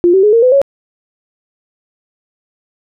sine tone with pitch steps, 349.2 / 383 / 420.1 / 460.8 / 505.4 / 554.3 Hz, F4 / G4 / G#4 / A#4 / B4 / C#5, 0 / -40 / +20 / -20 / +40 / 0 cents, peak -5 dBFS, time 0.04-0.616 s, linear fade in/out 0 ms, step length 96 ms, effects none

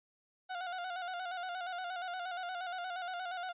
30% pulse tone with vibrato, 722 Hz, F#5, 43 cents flat, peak -35 dBFS, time 0.49-3.53 s, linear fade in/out 20 ms, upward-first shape square, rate 8.5 Hz, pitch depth 52 cents each way, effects resampled to 8000 Hz

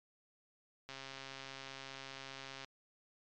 click train, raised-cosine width 0.2 ms, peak -29 dBFS, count 238, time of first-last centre 0.89-2.646 s, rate 135 Hz, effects low-pass 6000 Hz 12 dB/octave + MP3 96 kbps

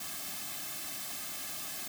white noise with comb filter, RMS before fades -40 dBFS, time 0-1.88 s, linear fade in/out 5 ms, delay 2.1 ms, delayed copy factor -1, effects none

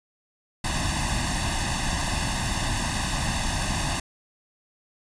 pink noise with comb filter, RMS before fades -26 dBFS, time 0.64-4 s, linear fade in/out 5 ms, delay 1.1 ms, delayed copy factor +0.9, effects resampled to 22050 Hz

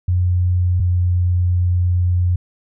sine tone pair in turn, 89.7 / 89.13 Hz, F2 / F2, +47 / +36 cents, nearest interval unison, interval 11 cents, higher first, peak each -13 dBFS, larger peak neither, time 0.08-0.8 / 0.8-2.36 s, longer second, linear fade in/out 5 ms, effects none

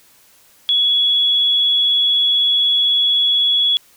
sine tone, 3371 Hz, G#7, 25 cents sharp, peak -12 dBFS, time 0.69-3.77 s, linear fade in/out 0 ms, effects white hiss -51 dBFS RMS until 3.96 s

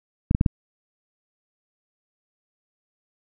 clicks, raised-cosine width 5 ms, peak -6 dBFS, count 4, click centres 0.311 / 0.349 / 0.411 / 0.462 s, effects none

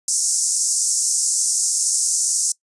white band-pass noise, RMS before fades -20 dBFS, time 0.08-2.52 s, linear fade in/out 2 ms, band 5600 to 9300 Hz, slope 48 dB/octave, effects noise-tail reverb RT60 0.1 s tail -22 dB re dry + resampled to 24000 Hz

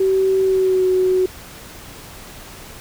sine tone with pitch glide, 382 to 370.9 Hz, G4 to F#4, -45 to +4 cents, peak -13 dBFS, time 0-1.26 s, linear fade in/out 5 ms, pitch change -51 cents, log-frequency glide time 0.41-0.86 s, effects pink hiss -38 dBFS RMS until 2.8 s

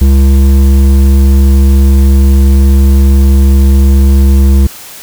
sine tone with hard clipping, 67.8 Hz, C#2, 38 cents flat, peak -4 dBFS, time 0.01-4.67 s, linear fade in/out 5 ms, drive 10 dB, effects white hiss -29 dBFS RMS until 5.02 s

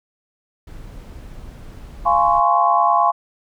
brown noise, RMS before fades -36 dBFS, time 0.67-2.4 s, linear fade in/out 5 ms
sine chord, Db major seventh, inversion first, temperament just, 693 / 831.5 / 1039.4 / 1108.7 Hz, F5 / Ab5 / C6 / Db6, -14 / +2 / -12 / 0 cents, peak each -18 dBFS, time 2.05-3.12 s, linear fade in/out 20 ms
effects none

